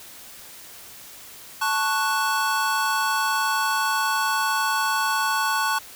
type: chord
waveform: square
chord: F# minor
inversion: first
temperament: equal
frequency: 880 / 1108.7 / 1480 Hz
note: A5 / C#6 / F#6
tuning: 0 / 0 / 0 cents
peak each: -26 dBFS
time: 1.61-5.79 s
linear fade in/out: 10 ms
effects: white hiss -43 dBFS RMS until 5.95 s